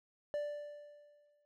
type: tone with exponential decay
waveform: triangle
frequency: 587.3 Hz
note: D5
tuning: in tune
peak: -31 dBFS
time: 0.34-1.45 s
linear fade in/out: 0 ms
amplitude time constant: 240 ms
effects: none